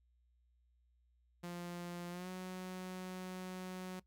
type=tone with pitch glide; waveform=sawtooth; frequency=174.61 to 184.46 Hz; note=F3 to F#3; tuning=0 to -5 cents; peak=-39 dBFS; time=1.43-4 s; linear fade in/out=10 ms; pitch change=+95 cents; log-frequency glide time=2.1-2.29 s; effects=noise-tail reverb RT60 0.1 s tail -19 dB re dry + added 60 Hz sine -70 dBFS peak until 4.06 s